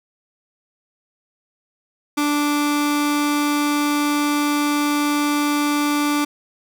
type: tone pair together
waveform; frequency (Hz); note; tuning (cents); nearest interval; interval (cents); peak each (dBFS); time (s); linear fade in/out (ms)
sawtooth; 293 / 586; D4 / D5; -4 / -4; octave; 1200; -13 / -22; 2.17-6.25; 10
effects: none